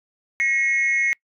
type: tone pair together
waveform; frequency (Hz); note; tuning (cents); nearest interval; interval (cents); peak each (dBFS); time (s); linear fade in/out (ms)
sine; 1901 / 2174; A#6 / C#7; +33 / -34; major second; 233; -21 / -17; 0.4-1.13; 0
effects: noise-tail reverb RT60 0.1 s tail -26 dB re dry + tanh soft clip ceiling -14 dBFS